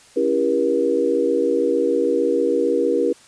sine chord, C# diminished seventh, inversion none, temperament just, 277.2 / 332.6 / 399.1 / 479 Hz, C#4 / E4 / G4 / Bb4, 0 / +16 / +31 / +47 cents, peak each -24 / -23 / -22 / -19 dBFS, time 0.16-3.13 s, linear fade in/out 10 ms, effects white hiss -49 dBFS RMS until 3.27 s + resampled to 22050 Hz

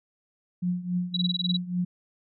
sine tone with tremolo, 178.6 Hz, F3, 39 cents sharp, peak -22 dBFS, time 0.62-1.85 s, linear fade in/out 10 ms, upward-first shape triangle, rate 3.6 Hz, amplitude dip 85%
sine tone bursts, 3913 Hz, B7, 17 cents flat, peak -24 dBFS, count 9, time 1.14-1.568 s, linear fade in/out 5 ms, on 28 ms, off 22 ms
effects none

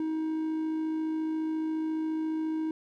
triangle tone with amplitude modulation, 316.1 Hz, D#4, 27 cents sharp, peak -25 dBFS, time 0-2.71 s, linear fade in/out 2 ms, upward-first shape sine, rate 54.4 Hz, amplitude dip 25%, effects none

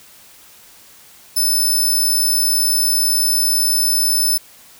10% pulse tone, 5274 Hz, E8, in tune, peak -8 dBFS, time 1.36-4.38 s, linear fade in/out 10 ms, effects white hiss -45 dBFS RMS until 4.79 s

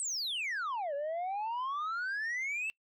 sine exponential two-way sweep, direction down then up, 8490 to 554.4 to 2693 Hz, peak -30 dBFS, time 0-2.7 s, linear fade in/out 0 ms, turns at 0.94 s, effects noise-tail reverb RT60 0.1 s tail -26 dB re dry + tanh soft clip ceiling -32 dBFS

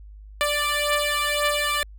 10% pulse beating tone pair, 587.3 / 589.2 Hz, D5 / D5, 0 / +6 cents, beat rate 1.9 Hz, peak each -15 / -17 dBFS, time 0.41-1.83 s, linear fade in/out 0 ms, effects added 51 Hz sine -40 dBFS peak until 1.98 s

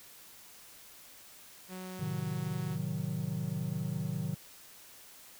sawtooth tone, 185 Hz, F#3, in tune, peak -37 dBFS, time 1.68-2.78 s, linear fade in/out 50 ms
triangle chord, A diminished seventh, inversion none, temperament equal, 110 / 130.81 / 155.56 / 185 Hz, A2 / C3 / Eb3 / Gb3, 0 / 0 / 0 / 0 cents, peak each -39 / -37 / -34 / -36 dBFS, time 1.99-4.35 s, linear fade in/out 10 ms
effects white hiss -54 dBFS RMS until 5.39 s

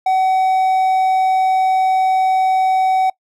triangle tone, 755 Hz, F#5, 35 cents sharp, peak -10 dBFS, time 0.06-3.1 s, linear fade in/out 5 ms, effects noise-tail reverb RT60 0.1 s tail -23 dB re dry

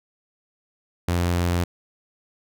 sawtooth tone, 87.31 Hz, F2, in tune, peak -16 dBFS, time 1.08-1.64 s, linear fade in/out 5 ms, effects none

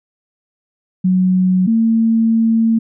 sine tone pair in turn, 184.8 / 225.9 Hz, F#3 / A3, -2 / +46 cents, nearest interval minor third, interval 348 cents, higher second, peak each -10 dBFS, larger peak neither, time 1.04-1.67 / 1.67-2.79 s, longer second, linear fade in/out 10 ms, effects none

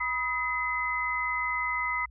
sine tone cluster, 977 / 1262 / 2037 Hz, B5 / D#6 / C7, -19 / +24 / -47 cents, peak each -33 / -33 / -29 dBFS, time 0-2.06 s, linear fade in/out 10 ms, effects added 60 Hz sine -48 dBFS peak until 2.1 s

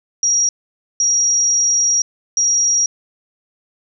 sine tone bursts at uneven times, 5690 Hz, F8, 31 cents sharp, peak -12 dBFS, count 3, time 0.23-0.49 / 1-2.02 / 2.37-2.86 s, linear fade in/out 2 ms, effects none

